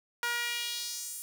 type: tone with high-pass filter sweep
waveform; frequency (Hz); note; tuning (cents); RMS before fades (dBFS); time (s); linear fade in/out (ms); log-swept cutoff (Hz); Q
sawtooth; 476.3; A#4; +37; -35; 0.23-1.22; 0; 1300 to 9600; 1.8
effects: none